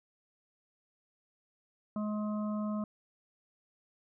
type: harmonic tone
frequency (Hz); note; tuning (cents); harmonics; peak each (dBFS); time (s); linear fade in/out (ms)
211.1; G#3; +29; 1 / 3 / 5 / 6; -32 / -42 / -46 / -48; 1.96-2.84; 2
effects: none